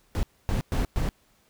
brown noise bursts at uneven times, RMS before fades -25 dBFS, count 4, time 0.15-0.23 / 0.49-0.61 / 0.72-0.85 / 0.96-1.09 s, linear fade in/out 0 ms, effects pink hiss -64 dBFS RMS until 1.49 s

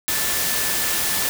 sine tone in noise, 1753 Hz, A6, 7 cents flat, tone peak -32 dBFS, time 0.08-1.29 s, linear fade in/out 0 ms, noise white, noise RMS -22 dBFS, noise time 0.08-1.29 s, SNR -13 dB, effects none

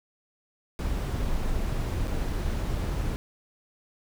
brown noise with dropouts, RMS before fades -28 dBFS, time 0.79-3.16 s, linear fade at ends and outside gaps 0 ms, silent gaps 2.072-2.08 s, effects none

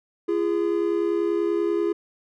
triangle tone pair together, 340.7 / 411 Hz, F4 / G#4, -43 / -18 cents, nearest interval minor third, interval 325 cents, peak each -21 / -22 dBFS, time 0.28-1.93 s, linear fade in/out 10 ms, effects none

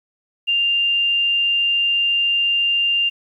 sine tone, 2794 Hz, F7, in tune, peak -15 dBFS, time 0.47-3.1 s, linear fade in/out 20 ms, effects 9-bit

